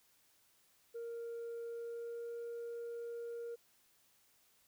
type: tone with pitch glide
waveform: sine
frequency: 466.2 to 469.2 Hz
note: A#4 to A#4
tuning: 0 to +11 cents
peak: -39 dBFS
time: 0.94-3.56 s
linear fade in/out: 20 ms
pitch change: +11 cents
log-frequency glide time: 1.66-2.33 s
effects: tanh soft clip ceiling -40 dBFS + white hiss -71 dBFS RMS until 4.67 s